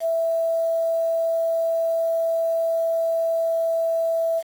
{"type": "tone with quantisation", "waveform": "sine", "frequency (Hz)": 659.3, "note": "E5", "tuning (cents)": 0, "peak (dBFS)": -19, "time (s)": [0, 4.43], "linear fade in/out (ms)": 50, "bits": 7, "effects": ["AAC 64 kbps"]}